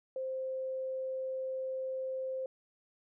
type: tone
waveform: sine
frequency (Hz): 523.3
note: C5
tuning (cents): 0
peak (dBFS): -34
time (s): 0.16-2.46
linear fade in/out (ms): 2
effects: none